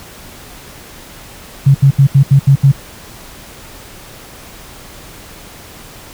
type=tone bursts; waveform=sine; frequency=137.7 Hz; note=C#3; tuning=11 cents flat; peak=-3 dBFS; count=7; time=1.66-2.719 s; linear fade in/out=10 ms; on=87 ms; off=75 ms; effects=pink hiss -35 dBFS RMS until 6.13 s